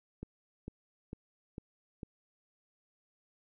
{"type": "click train", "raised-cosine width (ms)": 3, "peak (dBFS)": -28, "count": 5, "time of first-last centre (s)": [0.23, 2.032], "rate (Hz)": 2.22, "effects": []}